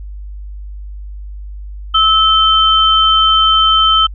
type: tone pair together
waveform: sine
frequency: 1300 / 3092 Hz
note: E6 / G7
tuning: -24 / -24 cents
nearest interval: octave + minor third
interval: 1500 cents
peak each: -10 dBFS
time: 1.94-4.07 s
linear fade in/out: 10 ms
effects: added 50 Hz sine -25 dBFS peak until 4.14 s